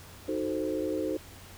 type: chord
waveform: sine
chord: D# diminished seventh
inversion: none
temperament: equal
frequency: 311.1 / 370 / 440 / 523.3 Hz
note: D#4 / F#4 / A4 / C5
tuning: 0 / 0 / 0 / 0 cents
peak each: -32 / -35 / -35 / -34 dBFS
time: 0.28-1.17 s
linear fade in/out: 5 ms
effects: added 91 Hz sine -51 dBFS peak until 1.57 s + pink hiss -50 dBFS RMS until 1.57 s